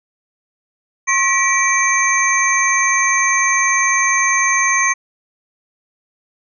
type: tone cluster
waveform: sine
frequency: 1077 / 1931 / 2319 / 6310 Hz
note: C6 / B6 / D7 / G8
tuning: +50 / -39 / -22 / +10 cents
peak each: -18 dBFS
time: 1.07-4.94 s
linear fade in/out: 20 ms
effects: none